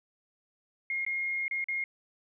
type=tone with dropouts; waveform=sine; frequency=2141 Hz; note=C7; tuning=39 cents sharp; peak=-29 dBFS; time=0.9-1.84 s; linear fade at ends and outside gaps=2 ms; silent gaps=1.05-1.064 / 1.481-1.511 / 1.642-1.685 s; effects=none